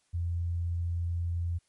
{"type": "tone", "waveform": "sine", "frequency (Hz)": 85.7, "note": "F2", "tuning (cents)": -32, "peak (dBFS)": -28, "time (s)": [0.13, 1.59], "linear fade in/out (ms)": 20, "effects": ["white hiss -72 dBFS RMS until 1.68 s", "MP3 48 kbps"]}